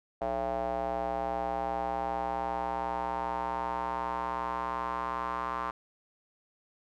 square tone with band-pass filter sweep, 61.3 Hz, B1, 12 cents flat, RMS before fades -33 dBFS, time 0.21-5.71 s, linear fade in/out 5 ms, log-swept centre 690 to 1100 Hz, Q 4.8, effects none

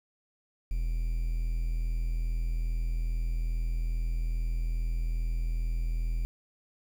triangle tone with quantisation, 41.2 Hz, E1, in tune, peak -25 dBFS, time 0.71-6.25 s, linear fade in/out 0 ms, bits 9, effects none

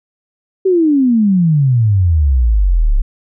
sine exponential sweep, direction down, 390 to 32.19 Hz, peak -8 dBFS, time 0.65-3.02 s, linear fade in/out 10 ms, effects none

